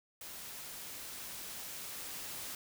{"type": "noise with level ramp", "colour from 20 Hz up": "white", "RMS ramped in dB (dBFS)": [-47, -43], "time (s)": [0.21, 2.55], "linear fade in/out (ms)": 2, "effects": []}